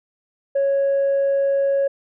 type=tone; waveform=sine; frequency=553 Hz; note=C#5; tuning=4 cents flat; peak=-14 dBFS; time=0.55-1.88 s; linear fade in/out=10 ms; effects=tanh soft clip ceiling -14 dBFS